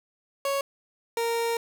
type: tone pair in turn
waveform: 30% pulse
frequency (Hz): 554.4 / 464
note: C#5 / A#4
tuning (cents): 0 / -8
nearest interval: minor third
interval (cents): 308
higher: first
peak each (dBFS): -22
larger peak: neither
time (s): 0.45-0.61 / 1.17-1.57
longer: second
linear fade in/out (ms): 2
effects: none